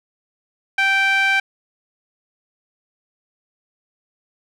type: tone with band-pass filter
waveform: sawtooth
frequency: 781 Hz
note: G5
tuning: 7 cents flat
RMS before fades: -17 dBFS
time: 0.78-1.4 s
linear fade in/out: 5 ms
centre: 2000 Hz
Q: 4.8
effects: none